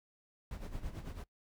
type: noise with tremolo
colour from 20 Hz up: brown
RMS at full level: -40 dBFS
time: 0.51-1.24 s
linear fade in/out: 2 ms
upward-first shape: sine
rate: 9.1 Hz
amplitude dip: 70%
effects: noise-tail reverb RT60 0.1 s tail -22 dB re dry